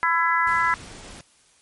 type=harmonic tone; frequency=334.3 Hz; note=E4; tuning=24 cents sharp; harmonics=3 / 4 / 5 / 6; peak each=-22 / -23 / -24 / -25 dBFS; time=0.03-0.74 s; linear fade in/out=0 ms
type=noise; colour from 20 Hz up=pink; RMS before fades=-41 dBFS; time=0.47-1.21 s; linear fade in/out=2 ms
effects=white hiss -58 dBFS RMS until 1.61 s + MP3 48 kbps